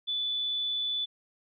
sine tone, 3478 Hz, A7, 21 cents flat, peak -28 dBFS, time 0.07-1.06 s, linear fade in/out 20 ms, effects none

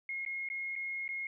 sine tone with dropouts, 2154 Hz, C7, 50 cents sharp, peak -35 dBFS, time 0.09-1.27 s, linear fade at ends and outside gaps 2 ms, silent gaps 0.251-0.262 / 0.488-0.5 / 0.755-0.761 / 1.079-1.089 s, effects none

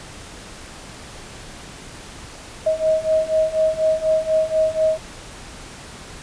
sine beating tone pair, 630 / 634.1 Hz, D#5 / D#5, +21 / +33 cents, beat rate 4.1 Hz, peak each -20 / -18 dBFS, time 2.66-4.98 s, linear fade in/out 10 ms, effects pink hiss -38 dBFS RMS until 6.22 s + resampled to 22050 Hz

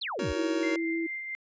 sine exponential sweep, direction down, 4643 to 51.91 Hz, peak -31 dBFS, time 0.01-0.33 s, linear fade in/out 10 ms
square chord, D# minor seventh, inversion none, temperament just, 311.1 / 373.4 / 466.7 / 560 Hz, D#4 / F#4 / A#4 / C#5, 0 / +16 / +2 / +18 cents, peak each -36 dBFS, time 0.19-0.76 s, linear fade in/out 2 ms
sine tone with vibrato, 329.6 Hz, E4, in tune, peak -28 dBFS, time 0.36-1.07 s, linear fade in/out 10 ms, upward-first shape square, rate 5.2 Hz, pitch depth 8 cents each way
sine tone with tremolo, 2093 Hz, C7, in tune, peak -32 dBFS, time 0.63-1.35 s, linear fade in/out 0 ms, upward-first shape sine, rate 4.5 Hz, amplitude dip 35%
effects resampled to 16000 Hz

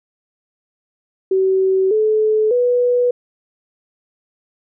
sine tone with pitch steps, 380.4 / 431.9 / 490.5 Hz, F#4 / A4 / B4, +48 / -32 / -12 cents, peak -12 dBFS, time 1.31-3.11 s, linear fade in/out 5 ms, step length 600 ms, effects none

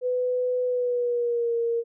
sine tone with pitch glide, 499.4 to 466 Hz, B4 to A#4, +19 to -1 cents, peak -22 dBFS, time 0.01-1.84 s, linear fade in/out 50 ms, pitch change -120 cents, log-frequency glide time 0.65-1.55 s, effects none

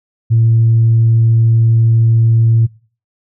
sine tone, 114.1 Hz, A#2, 37 cents flat, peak -6 dBFS, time 0.3-2.67 s, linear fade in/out 20 ms, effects noise-tail reverb RT60 0.4 s tail -22 dB re dry + tanh soft clip ceiling -3 dBFS

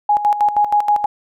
sine tone with tremolo, 830.6 Hz, G#5, in tune, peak -10 dBFS, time 0.09-1.06 s, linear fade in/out 5 ms, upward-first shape square, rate 6.3 Hz, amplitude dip 70%, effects none

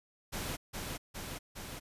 pink noise with echo, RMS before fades -38 dBFS, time 0.32-0.57 s, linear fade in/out 20 ms, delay 410 ms, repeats 3, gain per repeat -2 dB, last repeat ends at 1.8 s, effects resampled to 32000 Hz

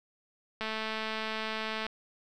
click train, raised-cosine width 0.3 ms, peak -19 dBFS, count 276, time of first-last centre 0.61-1.866 s, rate 219 Hz, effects none

